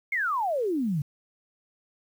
sine exponential sweep, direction down, 2217 to 136.8 Hz, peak -24 dBFS, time 0.12-1.02 s, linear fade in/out 5 ms, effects 9-bit

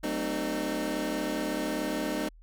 25% pulse tone cluster, 190.8 / 223.8 / 260.1 / 304.9 Hz, G3 / A3 / C4 / D#4, -47 / +30 / -10 / -35 cents, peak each -35 / -33 / -32 / -28 dBFS, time 0.03-2.29 s, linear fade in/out 10 ms, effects added 40 Hz sine -50 dBFS peak until 2.42 s

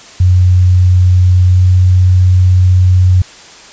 sine tone with pitch glide, 90.9 to 91.59 Hz, F#2 to F#2, -30 to -17 cents, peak -4 dBFS, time 0.2-3.22 s, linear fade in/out 5 ms, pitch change +13 cents, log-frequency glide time 1.5-1.59 s, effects white hiss -35 dBFS RMS until 3.72 s + resampled to 16000 Hz

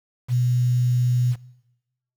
sine tone with quantisation, 123.47 Hz, B2, in tune, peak -17 dBFS, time 0.28-1.36 s, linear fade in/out 50 ms, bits 7, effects noise-tail reverb RT60 1.0 s tail -21 dB re dry

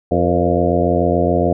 harmonic tone with a mistuned harmonic, 87 Hz, F2, 6 cents flat, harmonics 1 / 2 / 3 / 4 / 5 / 6 / 7 / 8, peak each -21 / -21 / -21 / -21 / -21 / -21 / -21 / -21 dBFS, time 0.11-1.53 s, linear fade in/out 5 ms, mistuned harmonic 5, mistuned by +70 cents, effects none

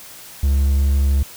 triangle tone with vibrato, 69.3 Hz, C#2, in tune, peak -11 dBFS, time 0.43-1.23 s, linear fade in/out 5 ms, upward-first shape sine, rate 12 Hz, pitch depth 9 cents each way, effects white hiss -39 dBFS RMS until 1.36 s

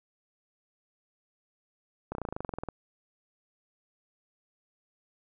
slowing click train, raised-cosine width 1 ms, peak -20 dBFS, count 15, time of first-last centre 2.12-2.687 s, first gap 31 ms, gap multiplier 1.04, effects none

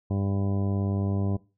harmonic tone with a mistuned harmonic, 98.8 Hz, G2, 14 cents sharp, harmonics 1 / 2 / 3 / 4 / 5 / 6 / 7 / 8 / 10, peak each -25 / -30 / -35 / -38 / -44 / -42 / -44 / -48 / -49 dBFS, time 0.1-1.37 s, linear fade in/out 10 ms, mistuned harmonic 10, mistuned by +20 cents, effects noise-tail reverb RT60 0.3 s tail -20 dB re dry

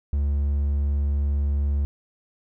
triangle tone, 71.3 Hz, C#2, 49 cents sharp, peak -18 dBFS, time 0.13-1.85 s, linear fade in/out 0 ms, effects none

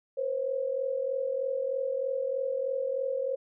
sine tone pair together, 492.8 / 536 Hz, B4 / C5, -4 / +42 cents, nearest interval minor second, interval 146 cents, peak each -33 / -29 dBFS, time 0.17-3.36 s, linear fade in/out 10 ms, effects none

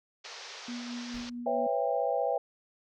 white band-pass noise, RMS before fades -45 dBFS, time 0.24-1.3 s, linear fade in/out 10 ms, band 400 to 6000 Hz, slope 48 dB/octave
sine tone with tremolo, 241.3 Hz, B3, 40 cents flat, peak -35 dBFS, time 0.68-1.67 s, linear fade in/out 5 ms, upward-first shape sine, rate 4.6 Hz, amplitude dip 35%
brown noise with exponential decay, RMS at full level -44 dBFS, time 1.14-1.47 s, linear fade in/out 1 ms, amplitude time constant 71 ms
sine chord, C# half-diminished seventh, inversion third, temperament just, 498.9 / 554.4 / 665.2 / 798.3 Hz, B4 / C#5 / E5 / G5, +17 / 0 / +16 / +31 cents, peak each -32 dBFS, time 1.46-2.38 s, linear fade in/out 5 ms
effects none

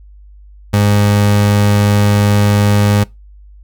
30% pulse tone, 102.8 Hz, G#2, 17 cents flat, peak -6 dBFS, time 0.73-3.04 s, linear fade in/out 10 ms, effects noise-tail reverb RT60 0.2 s tail -22 dB re dry + added 50 Hz sine -36 dBFS peak until 3.63 s

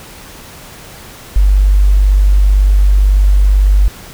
sine tone, 49 Hz, G1, in tune, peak -5 dBFS, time 1.36-3.88 s, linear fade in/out 0 ms, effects pink hiss -34 dBFS RMS until 4.13 s

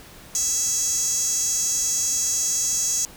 sawtooth tone with high-pass filter, 659.3 Hz, E5, in tune, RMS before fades -23 dBFS, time 0.35-3.05 s, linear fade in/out 0 ms, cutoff 6500 Hz, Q 7.9, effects pink hiss -45 dBFS RMS until 3.16 s

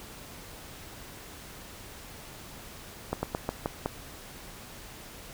slowing click train, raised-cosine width 1 ms, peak -14 dBFS, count 6, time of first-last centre 3.13-3.86 s, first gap 100 ms, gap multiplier 1.19, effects pink hiss -46 dBFS RMS until 5.33 s

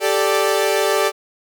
sawtooth chord, G suspended second, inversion none, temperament equal with one note detuned, 392 / 438.7 / 587.3 Hz, G4 / A4 / D5, 0 / -5 / 0 cents, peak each -16 dBFS, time 0-1.12 s, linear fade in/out 50 ms, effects none

